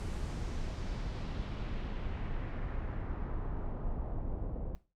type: noise with low-pass filter sweep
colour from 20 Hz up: brown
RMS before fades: -37 dBFS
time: 0-4.75 s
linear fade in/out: 0 ms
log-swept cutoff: 9400 to 580 Hz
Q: 1.2
effects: noise-tail reverb RT60 0.3 s tail -17 dB re dry